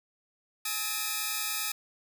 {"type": "tone cluster", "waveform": "5% pulse", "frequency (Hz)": [844, 1281, 1812, 2395], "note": ["G#5", "E6", "A#6", "D7"], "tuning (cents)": [28, -50, -50, 33], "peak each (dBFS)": [-28, -22, -27, -25], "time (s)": [0.65, 1.72], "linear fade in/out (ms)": 5, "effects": []}